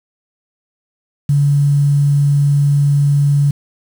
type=tone with quantisation; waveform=sine; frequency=143.1 Hz; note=D3; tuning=45 cents flat; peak=-9 dBFS; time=1.29-3.51 s; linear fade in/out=5 ms; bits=6; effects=none